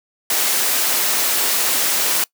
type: high-pass noise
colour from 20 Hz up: white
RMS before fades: -18 dBFS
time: 0.3-2.24 s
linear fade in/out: 2 ms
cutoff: 280 Hz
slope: 12 dB/octave
effects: noise-tail reverb RT60 0.1 s tail -23 dB re dry